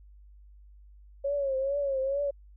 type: tone with vibrato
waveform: sine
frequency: 550 Hz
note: C#5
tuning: 14 cents flat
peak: -26 dBFS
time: 1.24-2.31 s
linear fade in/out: 10 ms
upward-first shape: triangle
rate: 2.3 Hz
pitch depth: 89 cents each way
effects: added 50 Hz sine -50 dBFS peak until 2.56 s